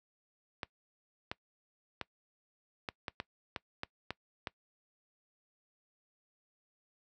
clicks, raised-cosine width 0.3 ms, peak -20 dBFS, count 10, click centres 0.632 / 1.315 / 2.013 / 2.888 / 3.082 / 3.201 / 3.562 / 3.834 / 4.106 / 4.472 s, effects noise-tail reverb RT60 0.1 s tail -23 dB re dry + high-pass 60 Hz 12 dB/octave

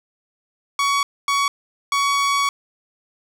sawtooth tone bursts at uneven times, 1124 Hz, C#6, 24 cents sharp, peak -13 dBFS, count 3, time 0.79-1.03 / 1.28-1.48 / 1.92-2.49 s, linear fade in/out 2 ms, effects low-pass 9000 Hz 12 dB/octave + 8-bit

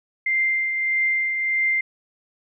sine tone with tremolo, 2093 Hz, C7, in tune, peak -17 dBFS, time 0.26-1.81 s, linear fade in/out 5 ms, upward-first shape triangle, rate 1.6 Hz, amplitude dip 45%, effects none

